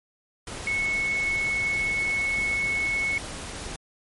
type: tone in noise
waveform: sine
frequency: 2200 Hz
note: C#7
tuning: 14 cents flat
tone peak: -23 dBFS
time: 0.67-3.18 s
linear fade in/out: 2 ms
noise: pink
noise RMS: -36 dBFS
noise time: 0.47-3.76 s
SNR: +10 dB
effects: MP3 48 kbps